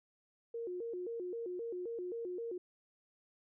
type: tone with vibrato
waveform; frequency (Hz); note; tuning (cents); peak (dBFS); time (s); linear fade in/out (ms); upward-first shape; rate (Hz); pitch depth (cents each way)
sine; 408.6; G#4; -28; -38; 0.54-2.58; 5; square; 3.8; 220
effects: none